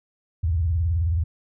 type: tone with vibrato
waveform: sine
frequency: 82.41 Hz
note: E2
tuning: in tune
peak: -19 dBFS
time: 0.43-1.24 s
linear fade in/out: 10 ms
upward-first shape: sine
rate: 19 Hz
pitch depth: 220 cents each way
effects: none